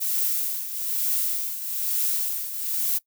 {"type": "noise with tremolo", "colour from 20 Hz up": "violet", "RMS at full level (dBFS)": -23, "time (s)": [0, 2.99], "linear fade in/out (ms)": 20, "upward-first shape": "triangle", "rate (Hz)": 1.1, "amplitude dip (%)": 70, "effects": ["noise-tail reverb RT60 0.1 s tail -21 dB re dry"]}